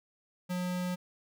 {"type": "tone", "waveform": "square", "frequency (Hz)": 180.2, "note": "F#3", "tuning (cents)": -45, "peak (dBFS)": -32, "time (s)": [0.49, 0.96], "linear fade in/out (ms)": 20, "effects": []}